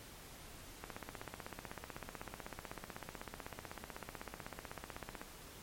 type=click train; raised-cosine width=0.5 ms; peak=-28 dBFS; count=71; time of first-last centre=0.84-5.215 s; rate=16 Hz; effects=pink hiss -54 dBFS RMS until 5.62 s + MP3 64 kbps